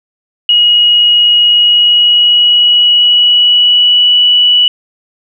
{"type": "tone with pitch glide", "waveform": "sine", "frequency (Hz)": [2896, 2950], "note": ["F#7", "F#7"], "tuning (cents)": [-38, -6], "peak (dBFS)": -4, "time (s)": [0.49, 4.68], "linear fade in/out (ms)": 2, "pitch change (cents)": 32, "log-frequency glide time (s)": [1.47, 4.19], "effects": []}